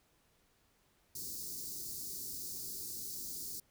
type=band-stop noise; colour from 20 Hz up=white; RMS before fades=-43 dBFS; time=1.15-3.6 s; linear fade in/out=5 ms; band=420 to 4400 Hz; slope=48 dB/octave; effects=pink hiss -72 dBFS RMS until 3.7 s